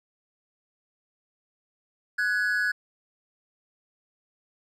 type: tone pair together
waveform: triangle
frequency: 1480 / 1677.7 Hz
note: F#6 / G#6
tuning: 0 / +17 cents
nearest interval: major second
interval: 217 cents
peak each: -24 dBFS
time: 2.18-2.72 s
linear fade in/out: 10 ms
effects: none